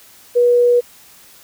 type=tone; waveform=sine; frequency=484.6 Hz; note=B4; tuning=33 cents flat; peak=-9 dBFS; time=0.35-0.81 s; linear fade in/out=20 ms; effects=white hiss -45 dBFS RMS until 1.43 s